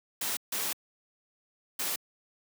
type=noise bursts at uneven times; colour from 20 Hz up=white; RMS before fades=-32 dBFS; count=3; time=0.21-0.37 / 0.52-0.73 / 1.79-1.96 s; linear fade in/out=5 ms; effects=high-pass 200 Hz 12 dB/octave